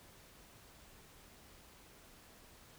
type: silence
effects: pink hiss -60 dBFS RMS until 2.78 s